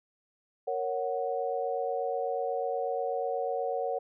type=chord; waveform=sine; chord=F# major; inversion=first; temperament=equal; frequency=466.2 / 554.4 / 740 Hz; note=A#4 / C#5 / F#5; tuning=0 / 0 / 0 cents; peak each=-33 dBFS; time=0.67-3.99 s; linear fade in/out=10 ms; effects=none